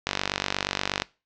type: click train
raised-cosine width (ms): 0.2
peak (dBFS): -6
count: 47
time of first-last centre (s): 0.07-1.02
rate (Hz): 48.4
effects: noise-tail reverb RT60 0.3 s tail -21 dB re dry + low-pass 6000 Hz 12 dB/octave